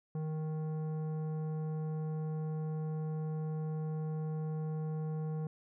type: tone with tanh clipping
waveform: triangle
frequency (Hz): 156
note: D#3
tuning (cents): +5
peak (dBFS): -36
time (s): 0.15-5.47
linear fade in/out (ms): 2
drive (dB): 16
effects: none